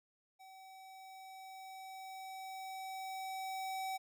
square tone with level ramp, 763 Hz, G5, 47 cents flat, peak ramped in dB -55 to -38 dBFS, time 0.39-3.98 s, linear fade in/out 20 ms, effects none

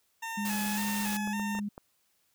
20% pulse tone with vibrato, 880 Hz, A5, in tune, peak -30 dBFS, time 0.22-1.6 s, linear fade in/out 10 ms, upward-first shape square, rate 1.8 Hz, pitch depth 55 cents each way
sine tone, 205.5 Hz, G#3, 18 cents flat, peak -31 dBFS, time 0.37-1.69 s, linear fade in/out 10 ms
white noise, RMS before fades -37 dBFS, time 0.45-1.17 s, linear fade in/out 2 ms
clicks, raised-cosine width 1 ms, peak -29 dBFS, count 5, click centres 1.275 / 1.397 / 1.551 / 1.589 / 1.779 s
effects white hiss -72 dBFS RMS until 2.34 s

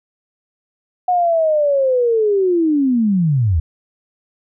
sine linear sweep, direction down, 732 to 72.6 Hz, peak -12 dBFS, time 1.08-3.6 s, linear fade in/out 5 ms, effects none

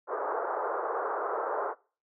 pink band-pass noise, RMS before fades -32 dBFS, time 0.07-1.75 s, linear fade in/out 50 ms, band 400 to 1400 Hz, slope 48 dB/octave, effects noise-tail reverb RT60 0.4 s tail -24 dB re dry

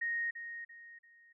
sine tone with echo, 1864.7 Hz, A#6, in tune, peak -32 dBFS, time 0.01-0.31 s, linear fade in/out 10 ms, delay 340 ms, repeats 3, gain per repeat -9 dB, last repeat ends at 1.33 s, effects none

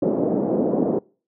pink band-pass noise, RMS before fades -21 dBFS, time 0.02-0.99 s, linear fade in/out 5 ms, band 200 to 570 Hz, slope 24 dB/octave, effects noise-tail reverb RT60 0.4 s tail -26 dB re dry

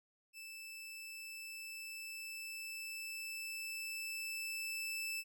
sawtooth tone with level ramp, 2637 Hz, E7, in tune, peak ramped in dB -45 to -35 dBFS, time 0.33-5.24 s, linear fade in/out 50 ms, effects none

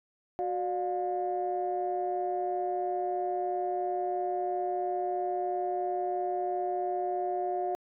sine tone cluster, 366.5 / 589 / 712 Hz, F#4 / D5 / F5, -16 / +5 / +33 cents, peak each -32 / -38 / -30 dBFS, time 0.39-7.75 s, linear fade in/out 0 ms, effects tanh soft clip ceiling -21 dBFS

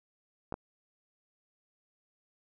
clicks, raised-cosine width 1 ms, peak -22 dBFS, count 2, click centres 0.524 / 0.541 s, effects none

